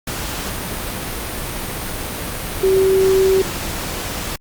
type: tone in noise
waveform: sine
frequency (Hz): 382.1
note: G4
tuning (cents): -44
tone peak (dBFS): -11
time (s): 2.63-3.42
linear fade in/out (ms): 5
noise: pink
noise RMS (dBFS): -25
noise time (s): 0.07-4.36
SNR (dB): +11
effects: Opus 48 kbps